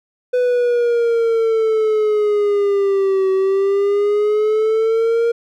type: exponential two-way sweep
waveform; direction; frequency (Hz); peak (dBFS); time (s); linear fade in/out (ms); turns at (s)
triangle; down then up; 499.5 to 380 to 468.7; -11; 0.33-5.32; 10; 3.31
effects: none